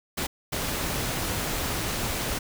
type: noise bursts at uneven times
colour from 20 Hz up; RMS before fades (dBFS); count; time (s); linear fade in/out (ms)
pink; -29; 2; 0.17-0.27 / 0.52-2.39; 10
effects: none